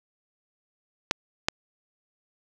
clicks, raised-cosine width 0.2 ms, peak -4 dBFS, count 2, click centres 1.111 / 1.485 s, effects none

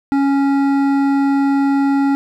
triangle tone with hard clipping, 277.2 Hz, C#4, in tune, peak -14 dBFS, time 0.12-2.15 s, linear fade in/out 0 ms, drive 15 dB, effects none

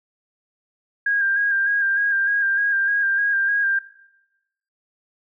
sine tone with vibrato, 1614 Hz, G#6, 50 cents flat, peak -17 dBFS, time 1.06-3.79 s, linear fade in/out 5 ms, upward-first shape square, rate 3.3 Hz, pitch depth 27 cents each way, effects noise-tail reverb RT60 1.0 s tail -21 dB re dry

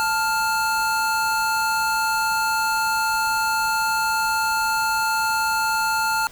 square tone pair together, 881.9 / 1400 Hz, A5 / F6, +4 / +4 cents, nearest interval minor sixth, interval 800 cents, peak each -23 dBFS, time 0-6.27 s, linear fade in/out 0 ms, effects pink hiss -45 dBFS RMS until 6.31 s

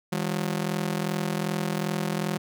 sawtooth ring-modulated tone, 180.3 Hz, F#3, 45 cents flat, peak -19 dBFS, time 0.12-2.38 s, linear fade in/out 5 ms, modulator 21.3 Hz, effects none

